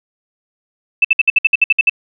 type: tone bursts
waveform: sine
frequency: 2637 Hz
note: E7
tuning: in tune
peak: -6 dBFS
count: 11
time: 1.02-1.896 s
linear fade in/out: 5 ms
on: 26 ms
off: 59 ms
effects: none